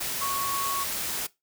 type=tone in noise; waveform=sine; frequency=1108.7 Hz; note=C#6; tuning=in tune; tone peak=-28 dBFS; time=0.21-0.84 s; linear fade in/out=10 ms; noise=white; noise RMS=-31 dBFS; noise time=0-1.27 s; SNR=0 dB; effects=noise-tail reverb RT60 0.2 s tail -20 dB re dry